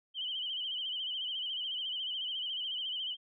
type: tone with vibrato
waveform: sine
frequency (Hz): 3058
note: G7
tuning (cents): -44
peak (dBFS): -34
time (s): 0.14-3.17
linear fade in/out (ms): 50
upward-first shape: sine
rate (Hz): 14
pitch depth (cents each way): 77
effects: none